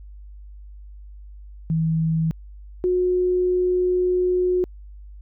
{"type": "tone pair in turn", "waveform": "sine", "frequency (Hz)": [161.6, 362.8], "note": ["E3", "F#4"], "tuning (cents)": [-34, -34], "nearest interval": "octave + major second", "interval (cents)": 1400, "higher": "second", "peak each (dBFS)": [-18, -17], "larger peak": "second", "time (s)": [[1.7, 2.31], [2.84, 4.64]], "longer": "second", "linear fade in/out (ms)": 0, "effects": ["added 50 Hz sine -38 dBFS peak until 5.21 s"]}